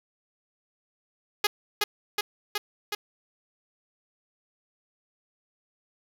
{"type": "tone with echo", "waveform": "5% pulse", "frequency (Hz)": 415.3, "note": "G#4", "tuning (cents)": 0, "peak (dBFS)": -9, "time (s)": [1.44, 1.47], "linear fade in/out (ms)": 5, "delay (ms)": 370, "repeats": 4, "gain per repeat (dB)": -2, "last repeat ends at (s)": 2.95, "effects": []}